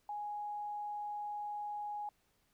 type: tone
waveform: sine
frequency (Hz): 830.6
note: G#5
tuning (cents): 0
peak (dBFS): -38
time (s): 0.09-2.09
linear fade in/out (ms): 2
effects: pink hiss -75 dBFS RMS until 2.53 s